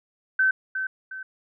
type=tone with echo; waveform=sine; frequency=1535 Hz; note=G6; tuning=37 cents flat; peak=-17 dBFS; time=0.39-0.51 s; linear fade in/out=5 ms; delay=360 ms; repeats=2; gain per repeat=-8 dB; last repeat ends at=1.23 s; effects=none